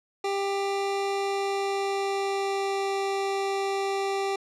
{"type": "tone with pitch glide", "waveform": "25% pulse", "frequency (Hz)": [395.8, 392.6], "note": ["G4", "G4"], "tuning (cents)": [17, 3], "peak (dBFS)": -22, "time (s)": [0.24, 4.36], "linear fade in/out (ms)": 5, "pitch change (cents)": -14, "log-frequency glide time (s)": [1.16, 2.94], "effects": ["low-pass 7000 Hz 12 dB/octave"]}